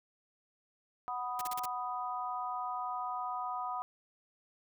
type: chord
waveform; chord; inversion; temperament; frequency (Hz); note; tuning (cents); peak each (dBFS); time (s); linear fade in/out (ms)
sine; B major; second; equal; 740 / 987.8 / 1244.5; F#5 / B5 / D#6; 0 / 0 / 0; -39; 1.08-3.82; 0
type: noise bursts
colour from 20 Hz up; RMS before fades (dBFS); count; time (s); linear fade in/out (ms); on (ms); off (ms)
white; -41; 5; 1.39-1.656; 2; 22; 39
effects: none